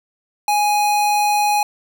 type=tone; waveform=square; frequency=831 Hz; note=G#5; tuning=1 cent sharp; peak=-15 dBFS; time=0.48-1.63 s; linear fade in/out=2 ms; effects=none